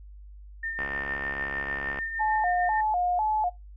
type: tone with tremolo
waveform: sine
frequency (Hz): 1812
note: A#6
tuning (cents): -50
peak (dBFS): -28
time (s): 0.63-2.81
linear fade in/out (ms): 5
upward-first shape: triangle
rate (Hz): 6.6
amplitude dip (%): 50
type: click train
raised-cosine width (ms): 0.5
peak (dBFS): -19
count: 84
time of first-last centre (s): 0.79-1.988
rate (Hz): 69.3
type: tone with vibrato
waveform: sine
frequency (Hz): 784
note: G5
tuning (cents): 0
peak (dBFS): -23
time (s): 2.19-3.5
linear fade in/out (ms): 20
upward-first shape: square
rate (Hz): 2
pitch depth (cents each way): 160
effects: noise-tail reverb RT60 0.2 s tail -22 dB re dry + added 50 Hz sine -43 dBFS peak until 3.76 s